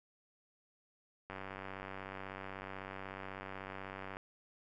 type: click train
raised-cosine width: 0.5 ms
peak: -29 dBFS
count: 277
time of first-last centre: 1.3-4.169 s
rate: 96.2 Hz
effects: none